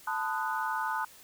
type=chord; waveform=sine; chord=B dominant seventh; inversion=third; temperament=equal with one note detuned; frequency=880 / 1012.6 / 1244.5 / 1480 Hz; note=A5 / B5 / D#6 / F#6; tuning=0 / +43 / 0 / 0 cents; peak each=-33 / -36 / -36 / -35 dBFS; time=0.07-1.05 s; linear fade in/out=5 ms; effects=white hiss -54 dBFS RMS until 1.23 s